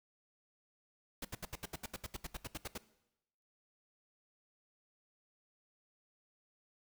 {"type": "noise bursts", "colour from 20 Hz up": "pink", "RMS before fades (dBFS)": -42, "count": 16, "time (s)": [1.22, 2.779], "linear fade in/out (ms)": 5, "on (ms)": 29, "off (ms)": 73, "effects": ["noise-tail reverb RT60 0.9 s tail -18 dB re dry"]}